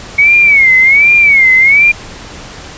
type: tone with vibrato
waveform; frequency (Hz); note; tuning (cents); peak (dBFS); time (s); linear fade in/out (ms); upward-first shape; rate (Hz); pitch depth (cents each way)
sine; 2217; C#7; 0; -3; 0.18-1.92; 10; sine; 1.3; 140
effects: pink hiss -29 dBFS RMS until 2.77 s + resampled to 16000 Hz